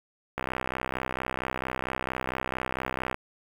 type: click train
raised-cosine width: 0.5 ms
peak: -14 dBFS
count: 179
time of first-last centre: 0.38-3.144 s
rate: 64.4 Hz
effects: 7-bit